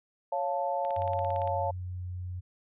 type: chord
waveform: sine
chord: Db augmented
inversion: none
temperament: equal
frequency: 554.4 / 698.5 / 880 Hz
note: Db5 / F5 / A5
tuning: 0 / 0 / 0 cents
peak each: -32 dBFS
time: 0.32-1.71 s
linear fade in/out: 5 ms
type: click train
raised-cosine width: 0.2 ms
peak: -28 dBFS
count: 12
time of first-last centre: 0.85-1.475 s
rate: 17.6 Hz
type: tone with pitch glide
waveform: sine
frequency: 91.8 to 90.17 Hz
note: F#2 to F#2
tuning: -13 to -44 cents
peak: -34 dBFS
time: 0.96-2.41 s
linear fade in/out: 20 ms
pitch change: -31 cents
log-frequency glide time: 1.17-2.16 s
effects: resampled to 8000 Hz